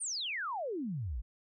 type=exponential sweep; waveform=sine; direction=down; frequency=9580 to 48.29 Hz; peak=-34 dBFS; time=0-1.22 s; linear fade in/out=20 ms; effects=none